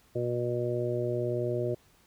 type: harmonic tone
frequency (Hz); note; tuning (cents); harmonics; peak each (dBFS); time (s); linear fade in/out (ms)
121.2; B2; -32; 1 / 2 / 3 / 4 / 5; -33 / -41 / -31 / -36 / -34; 0.15-1.75; 10
effects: pink hiss -63 dBFS RMS until 2.06 s